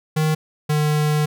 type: tone pair in turn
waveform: square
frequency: 155.56 / 150.78 Hz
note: D#3 / D3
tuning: 0 / +46 cents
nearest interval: minor second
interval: 54 cents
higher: first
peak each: -17 dBFS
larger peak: neither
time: 0.16-0.35 / 0.69-1.26 s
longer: second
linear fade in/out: 10 ms
effects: none